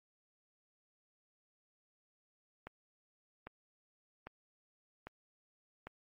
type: click train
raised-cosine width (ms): 0.5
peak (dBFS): -30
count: 5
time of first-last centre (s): 2.67-5.87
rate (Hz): 1.25
effects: MP3 32 kbps